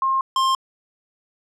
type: tone pair in turn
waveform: sine / square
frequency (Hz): 1066 / 1058.6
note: C6 / C6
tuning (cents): +32 / +20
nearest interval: unison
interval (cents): 12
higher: first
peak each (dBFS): -17 / -17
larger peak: neither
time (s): 0.02-0.21 / 0.36-0.55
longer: neither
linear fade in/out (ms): 2
effects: low-pass 7000 Hz 12 dB/octave